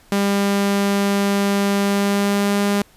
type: tone with pitch glide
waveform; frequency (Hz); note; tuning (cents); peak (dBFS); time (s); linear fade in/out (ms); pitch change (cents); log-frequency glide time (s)
sawtooth; 200 to 202.3; G3 to G#3; +35 to -45; -12; 0.12-2.82; 2; +20; 1.84-2.63
effects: pink hiss -52 dBFS RMS until 2.96 s + resampled to 32000 Hz